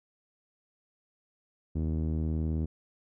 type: tone with low-pass filter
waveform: sawtooth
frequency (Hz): 79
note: D#2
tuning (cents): +27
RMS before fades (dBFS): -30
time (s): 1.75-2.66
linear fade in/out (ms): 10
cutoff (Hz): 290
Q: 1.3
effects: none